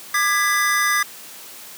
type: chord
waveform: square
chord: G# diminished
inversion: second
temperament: just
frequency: 1196.1 / 1661.2 / 1993.5 Hz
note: D6 / G#6 / B6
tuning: +31 / 0 / +16 cents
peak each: -22 dBFS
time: 0.14-1.03 s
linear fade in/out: 5 ms
effects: white hiss -39 dBFS RMS until 1.77 s + high-pass 150 Hz 12 dB/octave